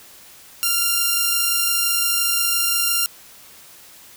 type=tone pair together; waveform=5% pulse; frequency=1384.1 / 2794 Hz; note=F6 / F7; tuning=-16 / 0 cents; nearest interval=octave; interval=1216 cents; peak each=-10 dBFS; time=0.63-3.06 s; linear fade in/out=0 ms; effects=white hiss -45 dBFS RMS until 4.16 s